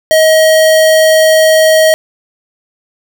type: tone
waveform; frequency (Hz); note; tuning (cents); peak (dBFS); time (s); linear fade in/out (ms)
square; 633; D#5; +30; -5; 0.11-1.94; 0
effects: none